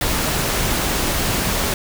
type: noise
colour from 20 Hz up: pink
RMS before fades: -20 dBFS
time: 0.01-1.74 s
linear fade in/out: 2 ms
effects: none